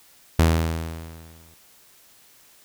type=tone with exponential decay; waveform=sawtooth; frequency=81.6 Hz; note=E2; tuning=17 cents flat; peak=-9 dBFS; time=0.39-1.54 s; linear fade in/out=0 ms; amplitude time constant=250 ms; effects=white hiss -54 dBFS RMS until 2.64 s